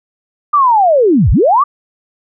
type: linear two-way sweep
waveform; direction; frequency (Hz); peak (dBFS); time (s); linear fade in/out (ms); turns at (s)
sine; down then up; 1214 to 38.89 to 1214; -6; 0.53-1.64; 10; 1.31
effects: none